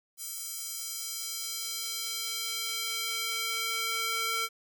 square tone with high-pass filter sweep, 452.4 Hz, A4, 48 cents sharp, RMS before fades -34 dBFS, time 0.17-4.49 s, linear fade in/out 50 ms, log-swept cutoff 8200 to 1500 Hz, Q 1, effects 10-bit

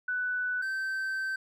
sine / triangle tone pair in turn, 1491 / 1549.5 Hz, F#6 / G6, +13 / -21 cents, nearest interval minor second, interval 66 cents, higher second, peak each -28 dBFS, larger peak neither, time 0.08-0.62 / 0.62-1.36 s, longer second, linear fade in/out 5 ms, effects none

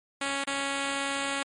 5% pulse tone with dropouts, 277.2 Hz, C#4, in tune, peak -17 dBFS, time 0.21-1.43 s, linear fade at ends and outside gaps 5 ms, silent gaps 0.441-0.472 s, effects MP3 48 kbps

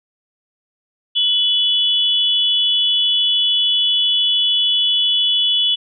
sine tone pair together, 2980 / 3413 Hz, F#7 / G#7, +12 / +47 cents, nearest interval major second, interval 235 cents, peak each -16 dBFS, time 1.15-5.76 s, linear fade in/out 20 ms, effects none

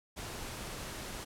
pink noise, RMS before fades -42 dBFS, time 0.16-1.25 s, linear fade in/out 20 ms, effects low-pass 12000 Hz 12 dB/octave

